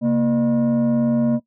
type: tone with frequency modulation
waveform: sine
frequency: 233.6 Hz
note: A#3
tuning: 4 cents sharp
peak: -13 dBFS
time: 0.01-1.4 s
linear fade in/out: 50 ms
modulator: 370 Hz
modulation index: 0.6
effects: noise-tail reverb RT60 0.1 s tail -20 dB re dry + tanh soft clip ceiling -13 dBFS